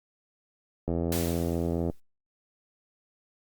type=click train; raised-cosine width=2 ms; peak=-16 dBFS; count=87; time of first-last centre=0.88-1.899 s; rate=84.4 Hz
type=noise with exponential decay; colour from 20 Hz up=white; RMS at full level=-32 dBFS; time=1.12-2 s; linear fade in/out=2 ms; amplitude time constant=190 ms
effects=Opus 48 kbps